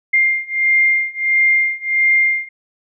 sine beating tone pair, 2108 / 2109.5 Hz, C7 / C7, +12 / +14 cents, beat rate 1.5 Hz, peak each -16 / -15 dBFS, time 0.13-2.49 s, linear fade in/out 10 ms, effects none

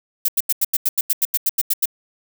violet noise bursts, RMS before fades -17 dBFS, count 14, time 0.25-1.857 s, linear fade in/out 5 ms, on 34 ms, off 87 ms, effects none

